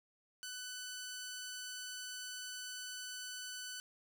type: tone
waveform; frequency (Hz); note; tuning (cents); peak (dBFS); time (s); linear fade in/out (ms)
10% pulse; 1497; F#6; +20; -35; 0.43-3.8; 0
effects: none